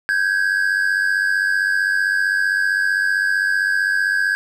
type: tone pair together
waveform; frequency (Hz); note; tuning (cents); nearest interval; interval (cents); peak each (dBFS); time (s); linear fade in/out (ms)
triangle; 1561 / 1656.5; G6 / G#6; -8 / -5; minor second; 103; -17; 0.09-4.35; 0
effects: none